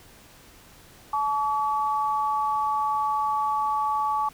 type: tone pair together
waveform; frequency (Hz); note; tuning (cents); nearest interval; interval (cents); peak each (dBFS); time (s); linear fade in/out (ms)
sine; 861 / 1140; A5 / C#6; -38 / +48; perfect fourth; 486; -25; 1.13-4.29; 5
effects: pink hiss -51 dBFS RMS until 4.33 s